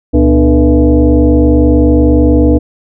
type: tone with frequency modulation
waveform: sine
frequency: 116.54 Hz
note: A#2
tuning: in tune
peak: -4 dBFS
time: 0.13-2.59 s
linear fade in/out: 20 ms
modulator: 184 Hz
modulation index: 2
effects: none